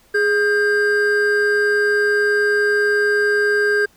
triangle tone pair together, 415.3 / 1595.4 Hz, G#4 / G6, 0 / +30 cents, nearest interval octave + major seventh, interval 2330 cents, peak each -15 dBFS, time 0.14-3.86 s, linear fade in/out 10 ms, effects pink hiss -54 dBFS RMS until 3.96 s

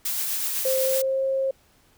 blue noise with tremolo, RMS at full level -26 dBFS, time 0.05-1.02 s, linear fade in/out 5 ms, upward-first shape sine, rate 8 Hz, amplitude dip 25%
sine tone with pitch glide, 525 to 535.4 Hz, C5 to C5, +6 to +40 cents, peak -21 dBFS, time 0.65-1.51 s, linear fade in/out 5 ms, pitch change +34 cents, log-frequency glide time 0.76-1.23 s
effects pink hiss -60 dBFS RMS until 1.97 s

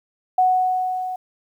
sine tone with level ramp, 740 Hz, F#5, in tune, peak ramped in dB -12 to -25 dBFS, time 0.38-1.16 s, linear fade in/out 5 ms, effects 9-bit

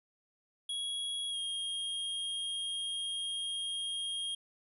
square tone with pitch glide, 3322 to 3242 Hz, G#7 to G#7, 0 to -42 cents, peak -35 dBFS, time 0.69-4.35 s, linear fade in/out 5 ms, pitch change -42 cents, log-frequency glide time 1.3-1.37 s, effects resampled to 32000 Hz

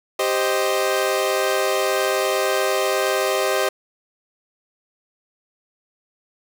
sawtooth chord, C minor, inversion second, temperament equal, 392 / 523.3 / 622.3 Hz, G4 / C5 / Eb5, 0 / 0 / 0 cents, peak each -19 dBFS, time 0.19-3.69 s, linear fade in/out 5 ms, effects none

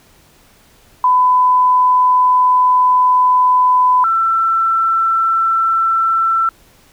sine tone pair in turn, 1003 / 1338.8 Hz, B5 / E6, +26 / +26 cents, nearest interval perfect fourth, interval 500 cents, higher second, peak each -8 / -11 dBFS, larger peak first, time 1.04-4.04 / 4.04-6.49 s, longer first, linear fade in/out 2 ms, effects pink hiss -49 dBFS RMS until 6.92 s

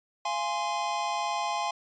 square chord, F minor, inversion none, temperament equal with one note detuned, 688.4 / 830.6 / 1046.5 Hz, F5 / Ab5 / C6, -25 / 0 / 0 cents, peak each -35 / -32 / -33 dBFS, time 0.25-1.71 s, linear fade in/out 5 ms, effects resampled to 16000 Hz

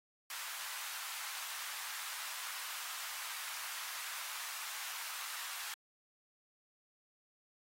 pink high-pass noise, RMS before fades -44 dBFS, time 0.3-5.74 s, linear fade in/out 2 ms, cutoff 1000 Hz, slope 24 dB/octave, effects AAC 48 kbps

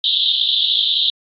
white band-pass noise, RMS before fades -17 dBFS, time 0.04-1.1 s, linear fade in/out 2 ms, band 3200 to 3900 Hz, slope 96 dB/octave, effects AAC 64 kbps

